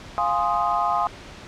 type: chord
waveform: sine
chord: F minor seventh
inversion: none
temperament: equal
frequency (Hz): 698.5 / 830.6 / 1046.5 / 1244.5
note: F5 / Ab5 / C6 / Eb6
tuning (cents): 0 / 0 / 0 / 0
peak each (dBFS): -25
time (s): 0.18-1.07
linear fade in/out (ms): 0
effects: pink hiss -41 dBFS RMS until 1.47 s + low-pass 5000 Hz 12 dB/octave